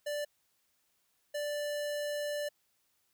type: tone bursts at uneven times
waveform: square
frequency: 587.3 Hz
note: D5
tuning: in tune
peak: -34 dBFS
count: 2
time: 0.06-0.25 / 1.34-2.49 s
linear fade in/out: 10 ms
effects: white hiss -75 dBFS RMS until 3.13 s